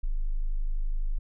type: tone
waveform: sine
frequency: 25.96 Hz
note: G#0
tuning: in tune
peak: -24 dBFS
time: 0.03-1.19 s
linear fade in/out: 10 ms
effects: none